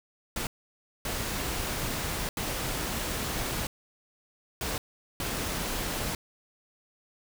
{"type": "noise bursts at uneven times", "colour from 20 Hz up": "pink", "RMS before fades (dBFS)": -32, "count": 5, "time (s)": [[0.36, 0.47], [1.05, 2.29], [2.37, 3.67], [4.61, 4.78], [5.2, 6.15]], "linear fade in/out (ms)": 2, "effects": []}